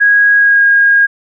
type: tone with pitch glide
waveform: sine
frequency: 1650 to 1630.1 Hz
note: G#6 to G#6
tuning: -12 to -33 cents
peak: -5 dBFS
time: 0-1.07 s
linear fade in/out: 20 ms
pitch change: -21 cents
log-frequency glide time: 0.35-0.64 s
effects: none